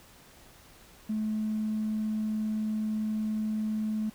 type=tone; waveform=triangle; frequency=215.9 Hz; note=A3; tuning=33 cents flat; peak=-24 dBFS; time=1.09-4.1 s; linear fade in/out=10 ms; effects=tanh soft clip ceiling -25 dBFS + pink hiss -55 dBFS RMS until 4.14 s

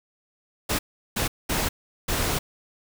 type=noise bursts at uneven times; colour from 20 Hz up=pink; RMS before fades=-25 dBFS; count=4; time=0.69-0.79 / 1.16-1.28 / 1.49-1.69 / 2.08-2.39 s; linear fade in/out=10 ms; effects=none

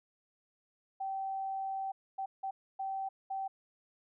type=tone bursts at uneven times; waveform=sine; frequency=774 Hz; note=G5; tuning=22 cents flat; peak=-34 dBFS; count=5; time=1-1.92 / 2.18-2.26 / 2.43-2.51 / 2.79-3.09 / 3.3-3.48 s; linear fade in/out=10 ms; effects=none

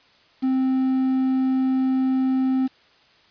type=tone with quantisation; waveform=triangle; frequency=261.6 Hz; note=C4; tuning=in tune; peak=-16 dBFS; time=0.42-2.68 s; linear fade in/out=20 ms; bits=7; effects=white hiss -56 dBFS RMS until 3.3 s + resampled to 11025 Hz

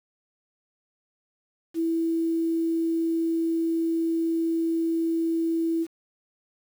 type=tone with quantisation; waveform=sine; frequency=329.6 Hz; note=E4; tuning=in tune; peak=-22 dBFS; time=1.74-5.87 s; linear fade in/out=50 ms; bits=8; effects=none

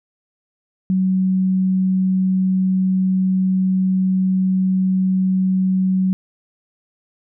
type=tone; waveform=sine; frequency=187.5 Hz; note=F#3; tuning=23 cents sharp; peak=-14 dBFS; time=0.9-6.13 s; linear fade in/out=0 ms; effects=none

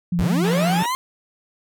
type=tone with vibrato; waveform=sine; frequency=174.61 Hz; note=F3; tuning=in tune; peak=-18 dBFS; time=0.12-0.83 s; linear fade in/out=5 ms; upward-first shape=square; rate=15 Hz; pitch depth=34 cents each way
type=linear sweep; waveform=40% pulse; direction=up; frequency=45.98 to 1067 Hz; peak=-20 dBFS; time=0.19-0.95 s; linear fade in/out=0 ms
type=band-pass noise; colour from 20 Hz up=pink; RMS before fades=-31 dBFS; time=0.44-0.86 s; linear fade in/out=2 ms; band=270 to 3800 Hz; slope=48 dB/octave
effects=none

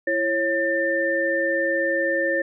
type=tone cluster; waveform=sine; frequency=335.1 / 546 / 1792 Hz; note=E4 / C#5 / A6; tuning=+29 / -26 / +31 cents; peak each=-27 / -23 / -23 dBFS; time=0.07-2.42 s; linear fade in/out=5 ms; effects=none

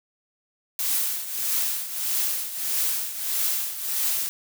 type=noise with tremolo; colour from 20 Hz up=blue; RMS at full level=-23 dBFS; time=0.79-4.29 s; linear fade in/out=0 ms; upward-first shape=triangle; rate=1.6 Hz; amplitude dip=75%; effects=none

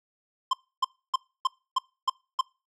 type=tone bursts; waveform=square; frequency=1046.5 Hz; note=C6; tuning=in tune; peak=-21 dBFS; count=7; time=0.51-2.411 s; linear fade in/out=5 ms; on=23 ms; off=290 ms; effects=noise-tail reverb RT60 0.3 s tail -24 dB re dry + low-pass 5000 Hz 12 dB/octave

